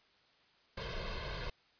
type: noise with comb filter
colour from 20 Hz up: pink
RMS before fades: -40 dBFS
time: 0.77-1.5 s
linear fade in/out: 5 ms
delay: 1.9 ms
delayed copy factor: +0.8
effects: white hiss -68 dBFS RMS until 1.79 s + resampled to 11025 Hz